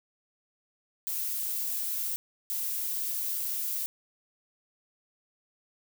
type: noise bursts at uneven times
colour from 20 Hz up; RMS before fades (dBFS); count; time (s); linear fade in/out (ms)
violet; -32; 2; 1.07-2.16 / 2.5-3.86; 0
effects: none